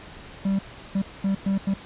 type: tone bursts at uneven times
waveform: triangle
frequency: 195.3 Hz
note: G3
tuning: 6 cents flat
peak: -18 dBFS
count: 5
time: 0.45-0.59 / 0.95-1.02 / 1.24-1.35 / 1.46-1.58 / 1.67-1.74 s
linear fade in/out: 5 ms
effects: pink hiss -43 dBFS RMS until 1.85 s + resampled to 8000 Hz